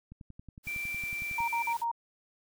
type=click train; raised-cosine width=5 ms; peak=-34 dBFS; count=15; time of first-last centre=0.12-1.404 s; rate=10.9 Hz
type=noise; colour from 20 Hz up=white; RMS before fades=-48 dBFS; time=0.63-1.85 s; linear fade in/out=50 ms
type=tone; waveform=sine; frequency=2349 Hz; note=D7; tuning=in tune; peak=-33 dBFS; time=0.67-1.73 s; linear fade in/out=5 ms
type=tone bursts; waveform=sine; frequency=932.3 Hz; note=A#5; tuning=in tune; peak=-28 dBFS; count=4; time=1.38-1.915 s; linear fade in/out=5 ms; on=100 ms; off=45 ms
effects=none